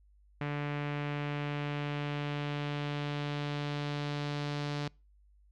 sawtooth tone with low-pass filter sweep, 145.7 Hz, D3, 13 cents flat, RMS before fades -35 dBFS, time 0.41-4.88 s, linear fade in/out 2 ms, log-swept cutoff 2300 to 4500 Hz, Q 1.8, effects noise-tail reverb RT60 0.3 s tail -26 dB re dry + added 50 Hz sine -60 dBFS peak until 5.51 s

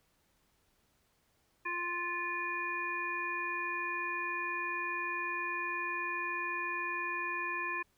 harmonic tone, 349.2 Hz, F4, in tune, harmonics 1 / 3 / 5 / 7, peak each -45 / -38 / -38 / -38 dBFS, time 1.65-7.83 s, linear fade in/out 10 ms, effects pink hiss -73 dBFS RMS until 7.97 s

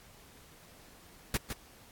pink noise with echo, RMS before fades -29 dBFS, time 1.34-1.37 s, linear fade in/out 2 ms, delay 160 ms, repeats 1, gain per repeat -8 dB, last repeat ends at 1.53 s, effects pink hiss -57 dBFS RMS until 1.91 s + AAC 64 kbps

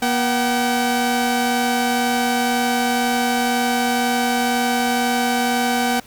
sawtooth tone pair together, 240 / 762 Hz, B3 / G5, -49 / -49 cents, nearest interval octave + minor sixth, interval 2000 cents, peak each -16 dBFS, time 0.02-6 s, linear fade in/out 5 ms, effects pink hiss -46 dBFS RMS until 6.06 s

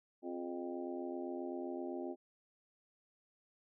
harmonic tone with a mistuned harmonic, 87.7 Hz, F2, 8 cents sharp, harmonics 3 / 4 / 5 / 6 / 7 / 8 / 9, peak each -44 / -42 / -50 / -57 / -48 / -58 / -51 dBFS, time 0.22-2.16 s, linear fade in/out 50 ms, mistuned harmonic 5, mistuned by -68 cents, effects none

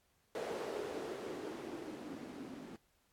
violet noise with low-pass filter sweep, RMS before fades -44 dBFS, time 0.35-2.76 s, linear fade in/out 0 ms, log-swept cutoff 480 to 240 Hz, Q 3.6, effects pink hiss -75 dBFS RMS until 3.12 s + AAC 64 kbps

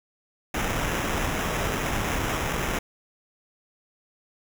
pink noise with sample-and-hold, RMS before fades -27 dBFS, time 0.54-2.79 s, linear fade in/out 5 ms, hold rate 4410 Hz, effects none

